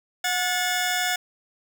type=tone pair together; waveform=15% pulse; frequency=727.1 / 1732 Hz; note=F#5 / A6; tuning=-30 / -28 cents; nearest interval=octave + minor third; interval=1502 cents; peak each=-18 / -20 dBFS; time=0.24-1.16 s; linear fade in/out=5 ms; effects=none